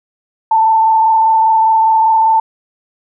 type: tone with frequency modulation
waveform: sine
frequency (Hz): 888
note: A5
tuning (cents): +16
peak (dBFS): -7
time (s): 0.51-2.4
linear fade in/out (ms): 5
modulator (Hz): 25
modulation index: 0.67
effects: none